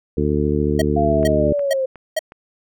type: harmonic tone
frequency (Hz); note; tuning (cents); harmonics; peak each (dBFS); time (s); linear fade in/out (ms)
74; D2; +14; 1 / 2 / 3 / 4 / 5 / 6; -23 / -23 / -23 / -23 / -23 / -23; 0.17-1.53; 5
type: tone bursts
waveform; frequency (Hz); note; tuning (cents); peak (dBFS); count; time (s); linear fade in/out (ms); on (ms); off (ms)
square; 635; D#5; +35; -17; 4; 0.79-2.192; 5; 28; 430
type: linear sweep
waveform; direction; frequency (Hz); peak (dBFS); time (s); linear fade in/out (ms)
sine; down; 696 to 519; -17; 0.96-1.86; 10
type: click train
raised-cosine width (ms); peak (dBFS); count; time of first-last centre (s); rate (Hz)
0.5; -24; 4; 1.23-2.321; 2.75
effects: none